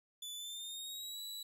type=tone with pitch glide; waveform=sawtooth; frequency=3482 to 3931 Hz; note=A7 to B7; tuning=-19 to -9 cents; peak=-40 dBFS; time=0.22-1.43 s; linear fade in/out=5 ms; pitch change=+210 cents; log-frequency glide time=0.35-1.21 s; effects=none